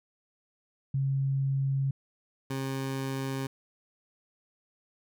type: tone pair in turn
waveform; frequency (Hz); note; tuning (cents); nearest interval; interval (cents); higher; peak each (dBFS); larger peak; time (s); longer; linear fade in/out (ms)
sine / 20% pulse; 136.2 / 134.4; C#3 / C3; -30 / +47; unison; 23; first; -25 / -26; first; 0.94-1.91 / 2.5-3.47; neither; 5
effects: none